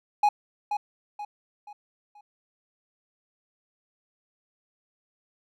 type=tone with echo; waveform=triangle; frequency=830.6 Hz; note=G#5; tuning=in tune; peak=-15 dBFS; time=0.23-0.29 s; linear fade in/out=5 ms; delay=480 ms; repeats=4; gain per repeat=-8 dB; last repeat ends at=2.21 s; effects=none